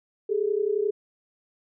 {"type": "tone pair together", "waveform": "sine", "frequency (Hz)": [400, 431.4], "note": ["G4", "A4"], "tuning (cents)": [35, -34], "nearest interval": "minor second", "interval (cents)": 131, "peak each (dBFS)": -25, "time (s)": [0.29, 0.91], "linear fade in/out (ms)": 10, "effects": []}